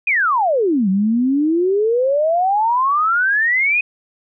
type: exponential two-way sweep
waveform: sine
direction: down then up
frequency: 2532 to 185 to 2532 Hz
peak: -13 dBFS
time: 0.07-3.81 s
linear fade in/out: 5 ms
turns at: 0.89 s
effects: none